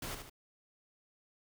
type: noise with echo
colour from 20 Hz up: pink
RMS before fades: -41 dBFS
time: 0.02-0.15 s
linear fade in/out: 5 ms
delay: 74 ms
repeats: 2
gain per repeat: -6 dB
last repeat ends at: 0.298 s
effects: none